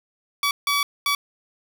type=tone bursts at uneven times; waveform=15% pulse; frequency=1142 Hz; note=D6; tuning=49 cents flat; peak=-13 dBFS; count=3; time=0.43-0.51 / 0.67-0.83 / 1.06-1.15 s; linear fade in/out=2 ms; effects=none